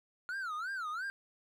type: tone with vibrato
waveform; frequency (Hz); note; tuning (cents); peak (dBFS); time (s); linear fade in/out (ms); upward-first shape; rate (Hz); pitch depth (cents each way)
triangle; 1396.9; F6; 0; -34; 0.29-1.1; 0; sine; 2.9; 240
effects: none